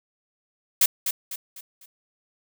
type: noise with echo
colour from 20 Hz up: blue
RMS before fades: -17 dBFS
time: 0.81-0.86 s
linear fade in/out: 5 ms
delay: 250 ms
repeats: 4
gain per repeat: -8 dB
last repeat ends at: 1.86 s
effects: none